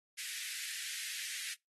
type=high-pass noise; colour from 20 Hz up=pink; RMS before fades=-42 dBFS; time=0.17-1.55 s; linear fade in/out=20 ms; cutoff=1700 Hz; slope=48 dB/octave; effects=noise-tail reverb RT60 0.2 s tail -26 dB re dry + AAC 32 kbps